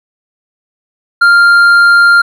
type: tone with hard clipping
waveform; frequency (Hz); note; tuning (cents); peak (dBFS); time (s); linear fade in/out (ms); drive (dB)
sine; 1396.9; F6; 0; -4; 1.21-2.22; 10; 4
effects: none